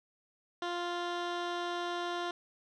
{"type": "tone with low-pass filter", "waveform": "15% pulse", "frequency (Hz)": 349.3, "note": "F4", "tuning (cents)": 0, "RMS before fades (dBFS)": -36, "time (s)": [0.62, 2.31], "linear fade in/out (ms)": 2, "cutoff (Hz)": 4000, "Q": 1.2, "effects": []}